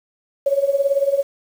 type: tone with tremolo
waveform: sine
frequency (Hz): 556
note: C#5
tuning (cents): +5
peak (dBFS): -11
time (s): 0.46-1.23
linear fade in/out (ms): 5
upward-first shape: triangle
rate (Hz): 18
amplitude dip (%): 90
effects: 7-bit